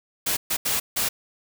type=noise bursts at uneven times; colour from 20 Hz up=white; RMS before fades=-24 dBFS; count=4; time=0.26-0.37 / 0.5-0.57 / 0.65-0.8 / 0.96-1.09 s; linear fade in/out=10 ms; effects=none